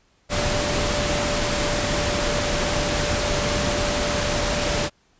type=tone in noise; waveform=sine; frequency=587.3 Hz; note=D5; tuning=in tune; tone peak=-27 dBFS; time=0.29-4.9 s; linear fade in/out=50 ms; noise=pink; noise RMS=-23 dBFS; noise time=0.29-4.9 s; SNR=-7 dB; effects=pink hiss -62 dBFS RMS until 5.19 s + resampled to 16000 Hz